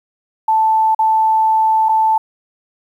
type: tone with dropouts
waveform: sine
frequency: 880 Hz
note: A5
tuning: in tune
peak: -10 dBFS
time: 0.48-2.18 s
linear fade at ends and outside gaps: 5 ms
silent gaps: 0.948-0.99 / 1.887-1.891 s
effects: 8-bit